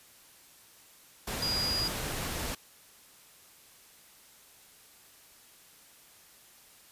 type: tone in noise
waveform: sine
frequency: 4874 Hz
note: D#8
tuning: 37 cents flat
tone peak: -29 dBFS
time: 1.42-1.88 s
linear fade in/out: 5 ms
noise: pink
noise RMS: -35 dBFS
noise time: 1.27-2.55 s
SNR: +3 dB
effects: white hiss -57 dBFS RMS until 6.91 s + resampled to 32000 Hz